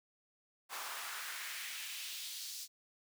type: noise with high-pass filter sweep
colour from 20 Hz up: pink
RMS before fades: -44 dBFS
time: 0.69-2.68 s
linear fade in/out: 50 ms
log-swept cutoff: 900 to 5100 Hz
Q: 1.6
effects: none